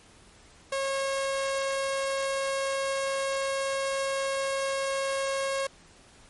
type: tone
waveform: sawtooth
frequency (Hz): 544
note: C#5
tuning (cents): -33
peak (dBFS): -23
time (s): 0.72-5.67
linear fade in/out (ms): 5
effects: pink hiss -55 dBFS RMS until 6.29 s + MP3 48 kbps